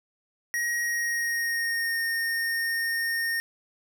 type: tone with pitch glide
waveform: square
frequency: 1892 to 1839.2 Hz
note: A#6 to A#6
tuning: +25 to -24 cents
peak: -26 dBFS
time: 0.54-3.4 s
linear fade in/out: 0 ms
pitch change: -49 cents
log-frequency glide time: 0.78-2 s
effects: none